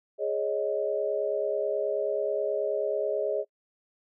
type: chord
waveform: sine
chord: Ab suspended fourth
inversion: none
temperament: just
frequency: 415.3 / 553.7 / 623 Hz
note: Ab4 / Db5 / Eb5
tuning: 0 / -2 / +2 cents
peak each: -30 dBFS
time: 0.18-3.45 s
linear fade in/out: 50 ms
effects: noise-tail reverb RT60 0.1 s tail -26 dB re dry